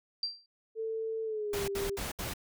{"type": "tone with exponential decay", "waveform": "sine", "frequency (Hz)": 4712, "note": "D8", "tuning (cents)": 5, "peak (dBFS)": -27, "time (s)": [0.23, 0.46], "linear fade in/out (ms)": 2, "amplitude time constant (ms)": 49}
{"type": "tone with pitch glide", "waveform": "sine", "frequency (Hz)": [445.5, 396.9], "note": ["A4", "G4"], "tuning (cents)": [22, 22], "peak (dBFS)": -32, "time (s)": [0.75, 1.99], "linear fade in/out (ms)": 50, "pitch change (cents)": -200, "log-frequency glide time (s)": [1.24, 1.64]}
{"type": "noise bursts", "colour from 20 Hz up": "pink", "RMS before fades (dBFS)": -37, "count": 4, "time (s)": [1.53, 2.337], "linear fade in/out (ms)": 5, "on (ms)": 150, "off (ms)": 69}
{"effects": []}